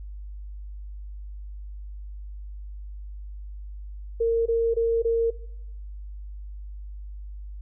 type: tone bursts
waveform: sine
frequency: 459.6 Hz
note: A#4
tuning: 25 cents flat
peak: -19 dBFS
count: 4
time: 4.2-5.306 s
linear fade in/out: 10 ms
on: 260 ms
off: 22 ms
effects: noise-tail reverb RT60 0.8 s tail -18 dB re dry + added 50 Hz sine -35 dBFS peak until 7.61 s